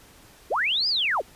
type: linear two-way sweep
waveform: sine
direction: up then down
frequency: 293.7 to 5080 to 293.7 Hz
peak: -21 dBFS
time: 0.5-1.22 s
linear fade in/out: 20 ms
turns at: 0.88 s
effects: pink hiss -52 dBFS RMS until 1.35 s + resampled to 32000 Hz